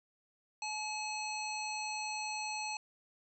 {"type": "harmonic tone", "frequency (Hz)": 855, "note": "A5", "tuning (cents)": -50, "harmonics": [1, 3, 5, 7, 9], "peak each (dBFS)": [-40, -41, -44, -46, -49], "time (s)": [0.62, 2.77], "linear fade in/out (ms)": 2, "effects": []}